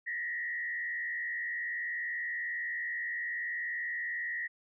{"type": "tone with frequency modulation", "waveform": "sine", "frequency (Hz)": 1900, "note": "A#6", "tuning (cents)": 33, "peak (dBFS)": -33, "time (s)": [0.06, 4.48], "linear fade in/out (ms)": 20, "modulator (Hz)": 80.6, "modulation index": 1, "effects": []}